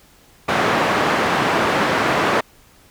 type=band-pass noise; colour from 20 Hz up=white; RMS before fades=-18 dBFS; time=0.48-2.41 s; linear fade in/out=10 ms; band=140 to 1400 Hz; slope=12 dB/octave; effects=pink hiss -51 dBFS RMS until 2.9 s